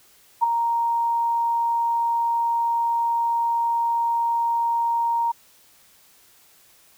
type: tone with ADSR envelope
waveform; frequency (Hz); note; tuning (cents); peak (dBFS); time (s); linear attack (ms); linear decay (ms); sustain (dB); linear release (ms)
sine; 932.3; A#5; 0; -12; 0.41-5.32; 25; 9; -7; 11
effects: white hiss -55 dBFS RMS until 6.97 s